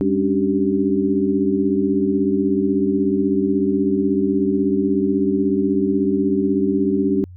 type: tone cluster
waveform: sine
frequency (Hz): 199.5 / 277.4 / 293.7 / 386.7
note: G3 / C#4 / D4 / G4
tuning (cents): +31 / +1 / 0 / -24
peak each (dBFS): -21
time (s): 0.01-7.24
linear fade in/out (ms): 0
effects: added 90 Hz sine -36 dBFS peak until 7.36 s